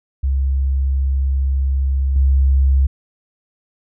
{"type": "tone with level steps", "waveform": "sine", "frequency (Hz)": 67.4, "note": "C#2", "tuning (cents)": -48, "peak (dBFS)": [-14, -10], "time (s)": [0.23, 2.87], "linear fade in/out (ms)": 10, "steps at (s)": 2.16, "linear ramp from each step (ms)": 2, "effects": []}